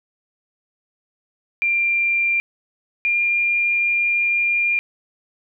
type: tone pair in turn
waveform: sine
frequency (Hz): 2379 / 2402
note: D7 / D7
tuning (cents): +22 / +38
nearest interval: unison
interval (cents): 16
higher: second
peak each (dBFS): -16 / -16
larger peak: neither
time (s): 1.62-2.4 / 3.05-4.79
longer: second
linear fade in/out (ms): 0
effects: none